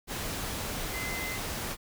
sine tone in noise, 2054 Hz, C7, 33 cents flat, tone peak -36 dBFS, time 0.91-1.4 s, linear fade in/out 50 ms, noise pink, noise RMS -35 dBFS, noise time 0.07-1.77 s, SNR -4 dB, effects none

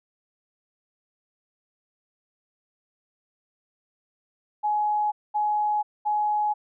sine tone bursts, 841 Hz, G#5, 22 cents sharp, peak -21 dBFS, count 3, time 4.63-6.54 s, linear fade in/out 20 ms, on 490 ms, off 220 ms, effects none

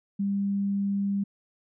sine tone, 199.2 Hz, G3, 28 cents sharp, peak -24 dBFS, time 0.19-1.24 s, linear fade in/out 10 ms, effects none

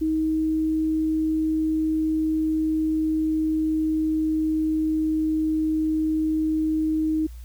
sine tone with pitch glide, 315.2 to 313.2 Hz, D#4 to D#4, +23 to +11 cents, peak -20 dBFS, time 0.01-7.27 s, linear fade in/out 10 ms, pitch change -12 cents, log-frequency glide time 0.69-4.9 s, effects added 59 Hz sine -36 dBFS peak until 7.44 s + white hiss -56 dBFS RMS until 7.44 s

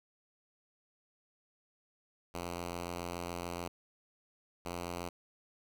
5% pulse tone bursts at uneven times, 87 Hz, F2, 6 cents flat, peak -27 dBFS, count 2, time 2.34-3.68 / 4.65-5.09 s, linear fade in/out 5 ms, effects none

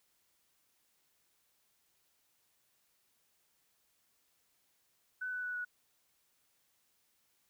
sine tone with pitch steps, 1503 / 1490.9 / 1478.9 / 1467 Hz, F#6 / F#6 / F#6 / F#6, +27 / +13 / -1 / -15 cents, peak -36 dBFS, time 5.21-5.65 s, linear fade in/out 10 ms, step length 110 ms, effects white hiss -75 dBFS RMS until 7.49 s

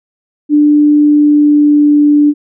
sine tone with pitch glide, 296.1 to 293.9 Hz, D4 to D4, +14 to +1 cents, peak -4 dBFS, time 0.49-2.34 s, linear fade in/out 50 ms, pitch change -13 cents, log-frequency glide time 0.97-2 s, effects none

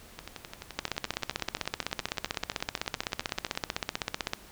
two click trains, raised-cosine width 0.2 ms, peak -21 / -11 dBFS, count 41 / 57, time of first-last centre 0.19-3.638 / 0.79-4.334 s, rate 11.6 / 15.8 Hz, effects pink hiss -52 dBFS RMS until 4.51 s

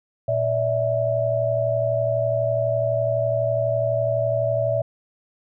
sine tone cluster, 117.2 / 578 / 650 Hz, A#2 / D5 / E5, +10 / -28 / -24 cents, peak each -26 / -23 / -22 dBFS, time 0.28-4.82 s, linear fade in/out 5 ms, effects none

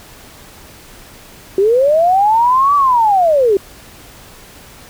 sine linear two-way sweep, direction up then down, 373.9 to 1165 to 373.9 Hz, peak -8 dBFS, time 1.58-3.57 s, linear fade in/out 2 ms, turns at 2.75 s, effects pink hiss -39 dBFS RMS until 4.89 s

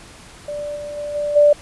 sine tone with level steps, 587.3 Hz, D5, in tune, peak -24 / -27 / -24 / -19 / -8 dBFS, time 0.48-1.53 s, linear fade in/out 5 ms, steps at 0.75 / 0.96 / 1.14 / 1.35 s, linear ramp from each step 20 ms, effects pink hiss -42 dBFS RMS until 1.61 s + resampled to 24000 Hz

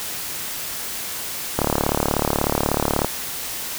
click train, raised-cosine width 1 ms, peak -4 dBFS, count 54, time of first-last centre 1.59-3.046 s, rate 36.4 Hz, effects white hiss -29 dBFS RMS until 3.78 s

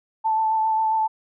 sine tone with vibrato, 880 Hz, A5, in tune, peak -18 dBFS, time 0.24-1.08 s, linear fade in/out 20 ms, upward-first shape sine, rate 7.4 Hz, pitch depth 16 cents each way, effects none

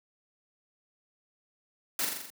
white noise with echo, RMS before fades -30 dBFS, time 1.99-2.05 s, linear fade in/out 2 ms, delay 42 ms, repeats 6, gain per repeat -3 dB, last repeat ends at 2.302 s, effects high-pass 150 Hz 12 dB/octave

